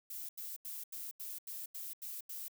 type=noise bursts; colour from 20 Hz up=violet; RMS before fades=-44 dBFS; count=9; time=0.1-2.482 s; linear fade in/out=5 ms; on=190 ms; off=84 ms; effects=none